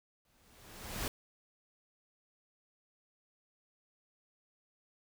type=noise with exponential growth; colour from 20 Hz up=pink; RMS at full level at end=-35 dBFS; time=0.25-1.08 s; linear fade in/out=2 ms; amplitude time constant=180 ms; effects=none